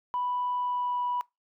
sine tone with pitch glide, 987.8 to 981 Hz, B5 to B5, 0 to -12 cents, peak -26 dBFS, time 0.14-1.21 s, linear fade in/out 0 ms, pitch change -12 cents, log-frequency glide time 0.57-1.06 s, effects noise-tail reverb RT60 0.2 s tail -23 dB re dry + tanh soft clip ceiling -22 dBFS

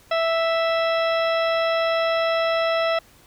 harmonic tone, 659.3 Hz, E5, in tune, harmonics 1 / 2 / 3 / 4 / 5 / 6 / 8, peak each -20 / -26 / -30 / -32 / -34 / -36 / -38 dBFS, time 0.11-2.99 s, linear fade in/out 5 ms, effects pink hiss -53 dBFS RMS until 3.26 s

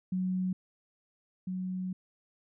sine tone pair in turn, 184.9 / 184.9 Hz, F#3 / F#3, -1 / -1 cents, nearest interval unison, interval 0 cents, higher neither, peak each -28 / -32 dBFS, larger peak first, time 0.12-0.53 / 1.47-1.93 s, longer second, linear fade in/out 5 ms, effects none

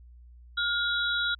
sine tone cluster, 1419 / 3387 / 3846 Hz, F6 / G#7 / B7, +27 / +33 / -47 cents, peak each -27 / -33 / -31 dBFS, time 0.57-1.35 s, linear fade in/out 10 ms, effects added 60 Hz sine -48 dBFS peak until 1.39 s

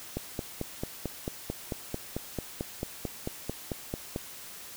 click train, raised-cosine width 2 ms, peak -18 dBFS, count 19, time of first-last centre 0.17-4.161 s, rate 4.51 Hz, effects white hiss -45 dBFS RMS until 4.76 s

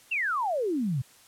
sine exponential sweep, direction down, 2824 to 118.8 Hz, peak -25 dBFS, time 0.11-1.02 s, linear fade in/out 10 ms, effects white hiss -56 dBFS RMS until 1.27 s + low-pass 12000 Hz 12 dB/octave

